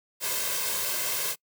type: noise with comb filter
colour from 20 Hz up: white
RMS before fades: -29 dBFS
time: 0.2-1.36 s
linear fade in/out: 50 ms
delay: 1.9 ms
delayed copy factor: +0.7
effects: noise-tail reverb RT60 0.1 s tail -26 dB re dry + high-pass 150 Hz 12 dB/octave